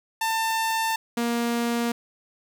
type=tone pair in turn; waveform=sawtooth; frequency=895 / 235.7 Hz; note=A5 / A#3; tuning=+29 / +19 cents; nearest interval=octave + major seventh; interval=2310 cents; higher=first; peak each=-19 dBFS; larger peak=neither; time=0.21-0.96 / 1.17-1.92 s; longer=neither; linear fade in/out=5 ms; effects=9-bit